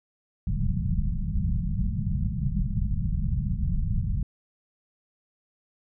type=low-pass noise; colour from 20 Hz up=pink; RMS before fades=-26 dBFS; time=0.47-4.23 s; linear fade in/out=2 ms; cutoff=210 Hz; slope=96 dB/octave; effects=none